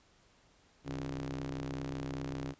sawtooth ring-modulated tone, 65.1 Hz, C2, 8 cents flat, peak -30 dBFS, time 0.84-2.55 s, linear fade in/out 50 ms, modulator 214 Hz, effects pink hiss -66 dBFS RMS until 2.59 s + resampled to 16000 Hz

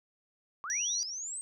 sine linear sweep, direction up, 1067 to 8470 Hz, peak -36 dBFS, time 0.64-1.41 s, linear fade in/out 0 ms
sine tone, 5800 Hz, F#8, 35 cents flat, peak -30 dBFS, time 0.7-1.03 s, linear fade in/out 0 ms
effects none

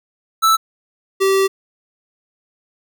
square tone pair in turn, 1318.5 / 387.3 Hz, E6 / G4, 0 / -21 cents, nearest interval octave + major sixth, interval 2121 cents, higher first, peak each -11 / -13 dBFS, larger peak first, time 0.42-0.57 / 1.2-1.48 s, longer second, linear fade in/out 20 ms, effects none

